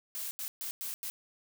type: noise bursts at uneven times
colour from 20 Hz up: blue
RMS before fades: -38 dBFS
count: 5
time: 0.15-0.31 / 0.39-0.48 / 0.61-0.71 / 0.81-0.94 / 1.03-1.1 s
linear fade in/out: 0 ms
effects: none